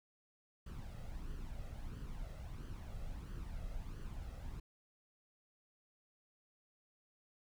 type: noise with flanger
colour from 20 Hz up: brown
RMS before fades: -45 dBFS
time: 0.66-4.6 s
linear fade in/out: 5 ms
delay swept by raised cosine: 0.65 to 1.56 ms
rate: 1.5 Hz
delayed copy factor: +0.55
effects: none